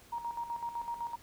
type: tone with tremolo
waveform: sine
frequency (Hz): 940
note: A#5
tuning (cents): +14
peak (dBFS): -33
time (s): 0.12-1.16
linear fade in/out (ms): 10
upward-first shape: square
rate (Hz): 7.9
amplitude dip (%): 65
effects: pink hiss -58 dBFS RMS until 1.22 s